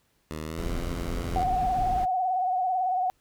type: tone with pitch glide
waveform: 10% pulse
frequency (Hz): 77.78 to 85.81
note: D#2 to F2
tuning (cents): 0 to -30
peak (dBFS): -25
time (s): 0.31-1.44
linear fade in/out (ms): 0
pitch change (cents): +170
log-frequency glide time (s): 0.44-0.68
type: noise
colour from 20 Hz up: brown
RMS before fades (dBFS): -32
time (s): 0.57-2.06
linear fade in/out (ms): 20
type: tone with vibrato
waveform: sine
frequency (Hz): 740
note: F#5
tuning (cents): 0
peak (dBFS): -23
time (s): 1.36-3.1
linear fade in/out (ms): 0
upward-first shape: sine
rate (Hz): 18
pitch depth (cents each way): 53
effects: pink hiss -69 dBFS RMS until 3.2 s